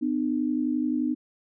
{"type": "tone pair together", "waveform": "sine", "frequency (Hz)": [251.2, 302.7], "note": ["B3", "D#4"], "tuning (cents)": [30, -48], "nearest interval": "minor third", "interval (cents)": 322, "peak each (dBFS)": -26, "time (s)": [0.01, 1.15], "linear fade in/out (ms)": 20, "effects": []}